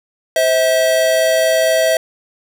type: tone pair together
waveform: square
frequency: 522.6 / 647 Hz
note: C5 / E5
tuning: -2 / -32 cents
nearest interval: major third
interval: 370 cents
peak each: -19 / -13 dBFS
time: 0.36-1.97 s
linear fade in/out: 2 ms
effects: none